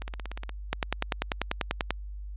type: two click trains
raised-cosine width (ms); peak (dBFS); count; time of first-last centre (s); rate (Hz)
0.3; -21 / -10; 9 / 13; 0.02-0.493 / 0.73-1.906; 16.9 / 10.2
effects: added 50 Hz sine -36 dBFS peak until 2.36 s + resampled to 8000 Hz